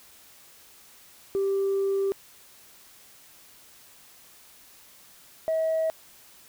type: tone pair in turn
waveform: sine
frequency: 392 / 642.2 Hz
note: G4 / E5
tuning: 0 / -45 cents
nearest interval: major sixth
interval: 855 cents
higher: second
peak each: -21 dBFS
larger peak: neither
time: 1.35-2.12 / 5.48-5.9 s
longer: first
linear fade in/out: 0 ms
effects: tanh soft clip ceiling -20 dBFS + white hiss -53 dBFS RMS until 6.48 s